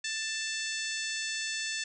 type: harmonic tone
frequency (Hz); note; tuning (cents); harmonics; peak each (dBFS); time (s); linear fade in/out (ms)
884; A5; +8; 2 / 3 / 4 / 5 / 6 / 7 / 8 / 9; -37 / -39 / -40 / -41 / -42 / -42 / -43 / -44; 0.04-1.84; 5
effects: none